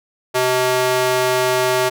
square tone with high-pass filter, 127.2 Hz, C3, 48 cents flat, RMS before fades -17 dBFS, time 0.34-1.9 s, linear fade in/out 20 ms, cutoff 490 Hz, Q 1.2, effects none

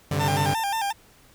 sawtooth chord, G suspended fourth, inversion none, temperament equal with one note detuned, 98 / 133.79 / 146.83 Hz, G2 / C3 / D3, 0 / +39 / 0 cents, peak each -24 / -25 / -21 dBFS, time 0.11-0.54 s, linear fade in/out 5 ms
40% pulse tone with vibrato, 847 Hz, G#5, 34 cents sharp, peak -23 dBFS, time 0.19-0.93 s, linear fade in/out 20 ms, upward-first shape square, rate 5.6 Hz, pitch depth 99 cents each way
effects pink hiss -55 dBFS RMS until 1.34 s

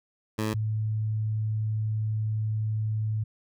15% pulse / sine tone pair in turn, 108.5 / 108.5 Hz, A2 / A2, -24 / -24 cents, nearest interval unison, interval 0 cents, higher neither, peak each -20 / -25 dBFS, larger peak first, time 0.38-0.54 / 0.54-3.24 s, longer second, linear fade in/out 10 ms, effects none

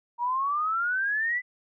sine exponential sweep, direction up, 940 to 2017 Hz, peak -24 dBFS, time 0.18-1.42 s, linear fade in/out 50 ms, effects none

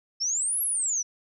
sine exponential two-way sweep, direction up then down, 5250 to 11570 to 5750 Hz, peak -24 dBFS, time 0.2-1.03 s, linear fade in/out 20 ms, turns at 0.62 s, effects none

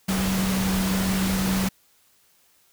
sine tone in noise, 190 Hz, F#3, 46 cents sharp, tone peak -22 dBFS, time 0.08-1.69 s, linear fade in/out 10 ms, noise pink, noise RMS -28 dBFS, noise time 0.08-1.69 s, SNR +3 dB, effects white hiss -61 dBFS RMS until 2.72 s

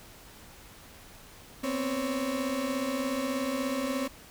35% pulse tone cluster, 246.7 / 263.4 / 561 Hz, B3 / C4 / C#5, -2 / +12 / +21 cents, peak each -36 / -29 / -33 dBFS, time 1.63-4.08 s, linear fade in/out 10 ms, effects pink hiss -51 dBFS RMS until 4.3 s

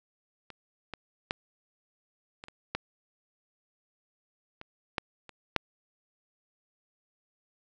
clicks, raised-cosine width 0.3 ms, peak -28 / -21 / -13 / -27 / -30 / -14 / -26 / -12 / -30 / -7 dBFS, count 10, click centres 0.503 / 0.937 / 1.309 / 2.439 / 2.484 / 2.75 / 4.614 / 4.982 / 5.293 / 5.563 s, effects resampled to 16000 Hz + 8-bit

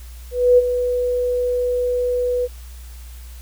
sine tone with ADSR envelope, 493.3 Hz, B4, 2 cents flat, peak -7 dBFS, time 0.31-2.48 s, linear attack 270 ms, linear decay 28 ms, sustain -10 dB, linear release 35 ms, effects added 60 Hz sine -34 dBFS peak until 3.41 s + white hiss -47 dBFS RMS until 3.41 s

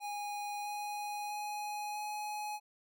square tone with pitch steps, 823 / 828.7 / 834.5 / 840.3 Hz, G#5 / G#5 / G#5 / G#5, -16 / -4 / +8 / +20 cents, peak -38 dBFS, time 0-2.6 s, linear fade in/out 50 ms, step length 650 ms, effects none

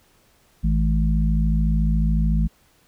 harmonic tone, 53.9 Hz, A1, 35 cents flat, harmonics 1 / 3 / 4, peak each -18 / -22 / -26 dBFS, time 0.63-2.48 s, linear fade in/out 20 ms, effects pink hiss -59 dBFS RMS until 2.87 s

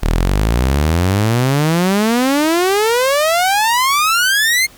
sawtooth exponential sweep, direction up, 37.13 to 2157 Hz, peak -8 dBFS, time 0.02-4.67 s, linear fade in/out 20 ms, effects pink hiss -43 dBFS RMS until 4.77 s

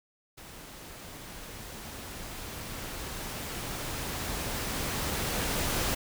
pink noise with level ramp, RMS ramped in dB -47 to -29 dBFS, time 0.37-5.95 s, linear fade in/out 10 ms, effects none

